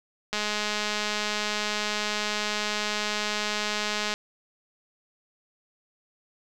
click train, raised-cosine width 0.2 ms, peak -11 dBFS, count 801, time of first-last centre 0.33-4.14 s, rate 210 Hz, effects none

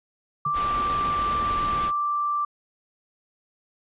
sine tone, 1174.7 Hz, D6, in tune, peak -22 dBFS, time 0.45-2.45 s, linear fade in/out 5 ms
triangle tone with exponential decay, 146.83 Hz, D3, in tune, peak -27 dBFS, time 0.46-0.58 s, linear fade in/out 5 ms, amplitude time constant 26 ms
pink noise, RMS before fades -32 dBFS, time 0.53-1.92 s, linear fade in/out 50 ms
effects resampled to 8000 Hz

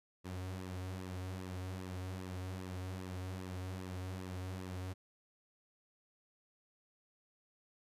sawtooth tone with flanger, 92.5 Hz, F#2, in tune, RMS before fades -43 dBFS, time 0.24-4.94 s, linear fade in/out 20 ms, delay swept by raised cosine 1.3 to 6.1 ms, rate 2.5 Hz, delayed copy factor -0.65, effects resampled to 32000 Hz

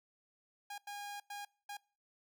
sawtooth tone bursts at uneven times, 816 Hz, G#5, 31 cents flat, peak -39 dBFS, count 4, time 0.7-0.78 / 0.87-1.2 / 1.3-1.45 / 1.69-1.77 s, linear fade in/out 5 ms, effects noise-tail reverb RT60 0.4 s tail -24 dB re dry

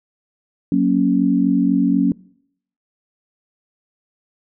sine chord, F# major, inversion none, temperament equal, 185 / 233.1 / 277.2 Hz, F#3 / A#3 / C#4, 0 / 0 / 0 cents, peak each -18 / -19 / -16 dBFS, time 0.72-2.12 s, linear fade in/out 2 ms, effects noise-tail reverb RT60 0.7 s tail -24 dB re dry

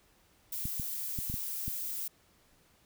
violet noise, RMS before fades -37 dBFS, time 0.52-2.08 s, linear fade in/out 5 ms
clicks, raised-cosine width 5 ms, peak -25 dBFS, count 6, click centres 0.655 / 0.798 / 1.188 / 1.299 / 1.341 / 1.68 s
effects pink hiss -66 dBFS RMS until 2.85 s

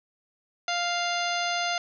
harmonic tone, 698.5 Hz, F5, in tune, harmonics 1 / 2 / 3 / 4 / 5 / 6 / 7 / 9, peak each -29 / -32 / -34 / -35 / -36 / -37 / -37 / -39 dBFS, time 0.68-1.78 s, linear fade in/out 2 ms, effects none

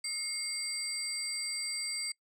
sine tone cluster, 2156 / 4707 / 8090 Hz, C#7 / D8 / B8, -49 / +3 / +41 cents, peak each -39 / -35 / -36 dBFS, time 0.04-2.12 s, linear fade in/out 5 ms, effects noise-tail reverb RT60 0.1 s tail -24 dB re dry + tanh soft clip ceiling -28 dBFS

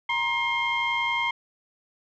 sine tone cluster, 945 / 1056 / 2130 / 3176 Hz, A#5 / C6 / C7 / G7, +23 / +16 / +30 / +22 cents, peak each -27 / -32 / -25 / -32 dBFS, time 0.09-1.31 s, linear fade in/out 5 ms, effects tanh soft clip ceiling -16 dBFS

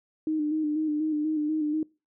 sine tone with vibrato, 306 Hz, D#4, 29 cents flat, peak -24 dBFS, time 0.27-1.83 s, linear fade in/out 2 ms, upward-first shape square, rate 4.1 Hz, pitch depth 36 cents each way, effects noise-tail reverb RT60 0.3 s tail -25 dB re dry

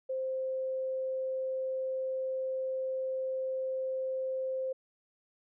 sine tone, 523.3 Hz, C5, in tune, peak -31 dBFS, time 0.09-4.73 s, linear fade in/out 10 ms, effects none

